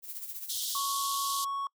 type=noise with tremolo; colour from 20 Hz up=violet; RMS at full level=-38 dBFS; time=0.02-0.8 s; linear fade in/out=50 ms; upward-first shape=sine; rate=15 Hz; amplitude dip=60%
type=band-pass noise; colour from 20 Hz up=pink; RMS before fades=-35 dBFS; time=0.49-1.45 s; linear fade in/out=10 ms; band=3100 to 14000 Hz; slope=96 dB/octave
type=tone; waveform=triangle; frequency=1108.7 Hz; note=C#6; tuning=in tune; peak=-29 dBFS; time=0.75-1.67 s; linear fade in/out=2 ms
effects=noise-tail reverb RT60 0.1 s tail -26 dB re dry